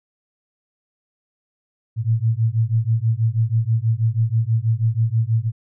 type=beating tone pair; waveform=sine; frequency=110 / 116.2 Hz; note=A2 / A#2; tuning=0 / -5 cents; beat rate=6.2 Hz; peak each=-19 dBFS; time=1.96-5.52 s; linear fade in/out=50 ms; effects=none